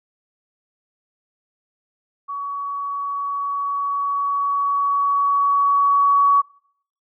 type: tone with level ramp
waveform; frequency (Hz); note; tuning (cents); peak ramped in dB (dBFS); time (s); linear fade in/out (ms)
sine; 1128; C#6; +30; -25 to -11; 2.28-6.42; 20
effects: noise-tail reverb RT60 0.6 s tail -21 dB re dry